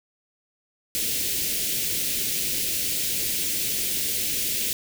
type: band-stop noise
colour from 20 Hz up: white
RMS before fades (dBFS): -26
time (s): 0.95-4.73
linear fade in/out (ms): 0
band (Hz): 480 to 2200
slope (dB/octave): 24
effects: none